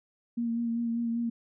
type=tone with vibrato; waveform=sine; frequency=233.1 Hz; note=A#3; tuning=in tune; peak=-27 dBFS; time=0.37-1.3 s; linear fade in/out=10 ms; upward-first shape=sine; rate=5.1 Hz; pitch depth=23 cents each way; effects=none